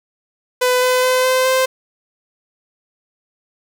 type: tone with pitch steps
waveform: sawtooth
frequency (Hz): 501 / 505.7 / 510.3 / 515.1 / 519.9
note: B4 / B4 / C5 / C5 / C5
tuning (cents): +25 / +41 / -43 / -27 / -11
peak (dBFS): -9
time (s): 0.61-1.66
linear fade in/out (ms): 10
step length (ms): 210
effects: none

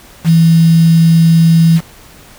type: tone with quantisation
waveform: sine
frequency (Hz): 164.81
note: E3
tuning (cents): 0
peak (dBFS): -4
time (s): 0.24-1.81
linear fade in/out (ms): 50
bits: 4
effects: pink hiss -39 dBFS RMS until 2.38 s

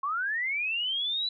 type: linear sweep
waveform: sine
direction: up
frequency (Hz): 1066 to 3998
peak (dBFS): -27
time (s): 0.03-1.29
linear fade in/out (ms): 5
effects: none

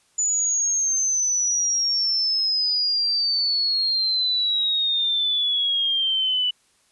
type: exponential sweep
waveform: sine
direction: down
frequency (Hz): 6990 to 2960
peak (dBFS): -19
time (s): 0.18-6.51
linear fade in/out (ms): 10
effects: white hiss -62 dBFS RMS until 6.91 s + resampled to 24000 Hz

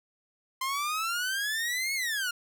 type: exponential two-way sweep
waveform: sawtooth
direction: up then down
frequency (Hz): 1039 to 2209 to 1393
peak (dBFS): -25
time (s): 0.61-2.31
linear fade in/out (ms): 5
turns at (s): 1.94
effects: none

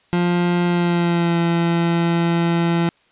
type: tone with pitch glide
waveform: 30% pulse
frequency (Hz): 175.3 to 169.33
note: F3 to E3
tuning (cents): +7 to +47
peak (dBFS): -13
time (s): 0.13-2.89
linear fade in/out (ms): 0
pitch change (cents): -60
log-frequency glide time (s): 0.66-1.38
effects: white hiss -58 dBFS RMS until 3.11 s + resampled to 8000 Hz

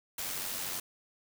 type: noise with amplitude modulation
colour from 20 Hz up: white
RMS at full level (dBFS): -35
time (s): 0.18-0.8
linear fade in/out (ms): 5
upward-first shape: sine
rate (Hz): 92.7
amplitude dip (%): 40
effects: none

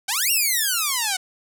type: exponential two-way sweep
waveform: 5% pulse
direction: up then down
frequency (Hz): 727 to 2859 to 727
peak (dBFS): -9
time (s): 0.08-1.17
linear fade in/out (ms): 10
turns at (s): 0.31
effects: none

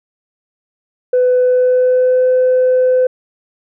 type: tone with pitch glide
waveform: sine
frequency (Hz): 501 to 508.9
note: B4 to C5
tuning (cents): +25 to -48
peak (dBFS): -7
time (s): 1.13-3.07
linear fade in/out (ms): 5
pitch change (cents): +27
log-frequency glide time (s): 1.4-2.28
effects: tanh soft clip ceiling -6 dBFS

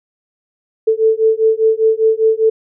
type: beating tone pair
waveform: sine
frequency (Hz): 440 / 445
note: A4 / A4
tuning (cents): 0 / +20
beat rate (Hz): 5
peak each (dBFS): -13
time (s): 0.87-2.5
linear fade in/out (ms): 10
effects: none

